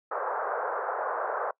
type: band-pass noise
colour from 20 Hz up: pink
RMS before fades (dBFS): -31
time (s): 0.11-1.51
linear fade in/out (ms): 5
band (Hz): 460 to 1500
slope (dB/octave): 48
effects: noise-tail reverb RT60 0.1 s tail -23 dB re dry